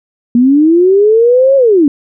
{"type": "linear two-way sweep", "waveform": "sine", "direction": "up then down", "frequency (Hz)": [233.1, 554.4, 269.7], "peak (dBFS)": -4, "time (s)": [0.35, 1.88], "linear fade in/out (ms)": 2, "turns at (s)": 1.56, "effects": []}